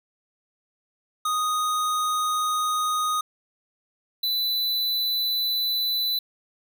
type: tone pair in turn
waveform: square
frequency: 1243 / 3992 Hz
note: D#6 / B7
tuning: -2 / +18 cents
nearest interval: octave + minor sixth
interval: 2020 cents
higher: second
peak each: -23 dBFS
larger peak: neither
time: 1.25-3.21 / 4.23-6.19 s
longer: neither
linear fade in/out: 5 ms
effects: none